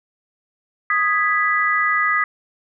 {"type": "chord", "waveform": "sine", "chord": "G# minor", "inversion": "second", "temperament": "equal", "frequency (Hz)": [1244.5, 1661.2, 1975.5], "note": ["D#6", "G#6", "B6"], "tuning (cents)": [0, 0, 0], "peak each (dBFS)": [-19, -23, -19], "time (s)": [0.9, 2.24], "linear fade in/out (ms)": 2, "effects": []}